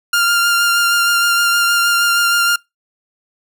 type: tone with vibrato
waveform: sawtooth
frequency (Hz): 1396.9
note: F6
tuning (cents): 0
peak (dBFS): -8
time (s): 0.13-2.56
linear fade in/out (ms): 5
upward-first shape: sine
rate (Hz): 6.4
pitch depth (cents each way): 14
effects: noise-tail reverb RT60 0.2 s tail -25 dB re dry